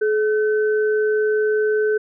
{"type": "tone pair together", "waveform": "sine", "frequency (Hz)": [427.5, 1523.4], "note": ["A4", "G6"], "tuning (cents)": [-50, -50], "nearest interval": "octave + minor seventh", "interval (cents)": 2200, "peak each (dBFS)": [-16, -26], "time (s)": [0.01, 1.98], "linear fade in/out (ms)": 10, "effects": []}